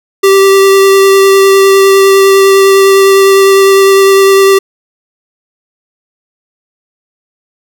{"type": "tone with vibrato", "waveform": "square", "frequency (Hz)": 390, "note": "G4", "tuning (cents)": -9, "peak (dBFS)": -3, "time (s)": [0.23, 4.59], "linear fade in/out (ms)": 10, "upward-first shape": "triangle", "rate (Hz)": 9.9, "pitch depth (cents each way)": 12, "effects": []}